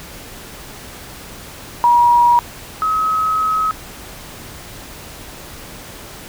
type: tone pair in turn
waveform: sine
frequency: 957 / 1277.4 Hz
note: A#5 / D#6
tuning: +45 / +45 cents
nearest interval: perfect fourth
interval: 500 cents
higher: second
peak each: -8 / -14 dBFS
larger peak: first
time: 1.84-2.39 / 2.82-3.71 s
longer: second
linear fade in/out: 0 ms
effects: pink hiss -35 dBFS RMS until 6.28 s